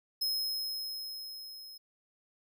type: tone with level ramp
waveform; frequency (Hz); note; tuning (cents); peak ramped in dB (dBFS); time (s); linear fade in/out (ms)
45% pulse; 5140; E8; -45; -29 to -47; 0.21-1.78; 10
effects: none

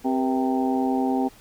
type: harmonic tone with a mistuned harmonic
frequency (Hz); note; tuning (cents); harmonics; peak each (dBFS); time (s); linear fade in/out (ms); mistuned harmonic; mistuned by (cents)
130.81; C3; 0; 2 / 3 / 4 / 5 / 6 / 7; -22 / -29 / -33 / -35 / -27 / -36; 0.04-1.29; 20; 4; -140
effects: pink hiss -51 dBFS RMS until 1.4 s

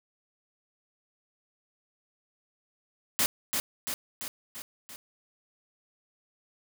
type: noise with echo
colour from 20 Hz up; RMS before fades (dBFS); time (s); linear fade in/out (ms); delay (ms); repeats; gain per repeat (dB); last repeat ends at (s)
white; -25; 3.19-3.26; 0; 340; 5; -4; 4.96
effects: none

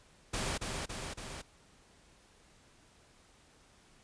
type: noise with echo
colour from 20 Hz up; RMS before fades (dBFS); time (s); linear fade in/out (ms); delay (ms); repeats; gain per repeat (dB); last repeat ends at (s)
pink; -35; 0.33-0.58; 10; 280; 3; -3; 1.42
effects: pink hiss -63 dBFS RMS until 4.03 s + resampled to 22050 Hz

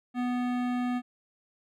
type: tone with hard clipping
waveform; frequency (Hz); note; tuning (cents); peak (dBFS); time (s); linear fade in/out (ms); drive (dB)
sine; 246.9; B3; 0; -29; 0.14-1.02; 50; 17
effects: none

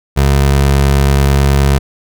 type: tone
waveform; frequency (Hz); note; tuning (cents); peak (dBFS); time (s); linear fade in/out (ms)
25% pulse; 69.3; C#2; 0; -4; 0.16-1.79; 20
effects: none

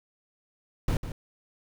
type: noise with echo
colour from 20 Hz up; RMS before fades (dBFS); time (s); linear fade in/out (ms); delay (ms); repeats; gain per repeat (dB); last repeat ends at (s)
brown; -25; 0.88-0.97; 2; 150; 1; -10; 1.12
effects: none

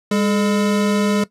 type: tone pair together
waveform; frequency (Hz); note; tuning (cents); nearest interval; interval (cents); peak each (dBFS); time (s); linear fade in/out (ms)
square; 202.9 / 429.9; G#3 / A4; -40 / -40; octave + minor second; 1300; -17 / -22; 0.11-1.24; 5
effects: noise-tail reverb RT60 0.1 s tail -17 dB re dry + low-pass 10000 Hz 12 dB/octave

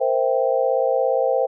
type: chord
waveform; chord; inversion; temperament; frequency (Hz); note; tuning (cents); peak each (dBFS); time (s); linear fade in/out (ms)
sine; C dominant seventh; third; equal; 466.2 / 523.3 / 659.3 / 784; Bb4 / C5 / E5 / G5; 0 / 0 / 0 / 0; -24 / -19 / -24 / -25; 0-1.47; 20
effects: none

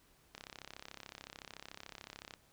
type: click train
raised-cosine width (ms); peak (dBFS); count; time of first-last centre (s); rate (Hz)
0.2; -29; 68; 0.35-2.338; 33.7
effects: pink hiss -68 dBFS RMS until 2.52 s

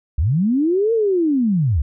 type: linear two-way sweep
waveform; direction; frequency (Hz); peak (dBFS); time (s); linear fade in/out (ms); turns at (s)
sine; up then down; 60 to 466.2 to 60; -14; 0.18-1.82; 5; 0.93
effects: none

